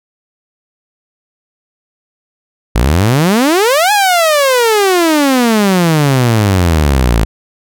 sawtooth exponential two-way sweep, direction up then down, 51.91 to 852 to 52.6 Hz, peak -4 dBFS, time 2.75-7.25 s, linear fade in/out 10 ms, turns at 3.92 s, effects none

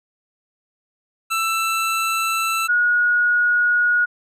25% pulse / sine tone pair in turn, 1330 / 1449 Hz, E6 / F#6, +15 / -37 cents, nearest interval minor second, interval 148 cents, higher second, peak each -15 / -14 dBFS, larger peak second, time 1.3-2.68 / 2.68-4.06 s, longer neither, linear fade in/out 20 ms, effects resampled to 32000 Hz

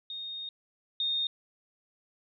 sine tone pair in turn, 3701 / 3680 Hz, A#7 / A#7, -13 / -23 cents, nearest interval unison, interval 10 cents, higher first, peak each -36 / -27 dBFS, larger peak second, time 0.1-0.49 / 1-1.27 s, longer first, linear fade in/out 2 ms, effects none

